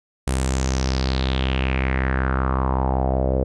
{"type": "tone with low-pass filter sweep", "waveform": "sawtooth", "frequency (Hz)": 65.41, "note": "C2", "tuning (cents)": 0, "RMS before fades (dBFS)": -21, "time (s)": [0.27, 3.44], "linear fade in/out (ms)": 5, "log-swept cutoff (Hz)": [9500, 510], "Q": 4.2, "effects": []}